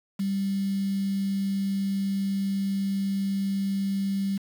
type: tone with quantisation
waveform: sine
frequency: 196 Hz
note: G3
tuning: in tune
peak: -24 dBFS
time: 0.19-4.38 s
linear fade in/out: 10 ms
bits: 7
effects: none